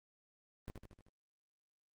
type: noise with echo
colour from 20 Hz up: brown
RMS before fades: -43 dBFS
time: 0.68-0.7 s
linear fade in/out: 0 ms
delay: 77 ms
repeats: 5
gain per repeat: -4 dB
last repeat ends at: 1.085 s
effects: Opus 32 kbps